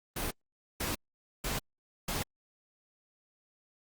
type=noise bursts; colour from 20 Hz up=pink; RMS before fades=-34 dBFS; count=4; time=0.16-2.23 s; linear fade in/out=5 ms; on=150 ms; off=490 ms; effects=Opus 32 kbps